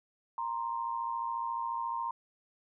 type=tone pair together; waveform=sine; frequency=932.3 / 1046.5 Hz; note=A#5 / C6; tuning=0 / 0 cents; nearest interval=major second; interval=200 cents; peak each=-34 / -36 dBFS; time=0.38-2.11 s; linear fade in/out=2 ms; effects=none